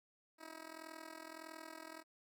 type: tone with amplitude modulation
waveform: 10% pulse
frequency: 320.4 Hz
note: E4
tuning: 49 cents flat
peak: -38 dBFS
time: 0.38-2.04 s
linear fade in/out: 50 ms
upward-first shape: sine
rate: 41.6 Hz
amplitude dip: 85%
effects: none